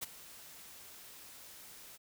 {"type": "noise with ADSR envelope", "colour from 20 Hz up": "white", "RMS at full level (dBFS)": -37, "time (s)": [0.01, 1.98], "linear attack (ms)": 21, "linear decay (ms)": 19, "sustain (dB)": -16, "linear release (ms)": 29, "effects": []}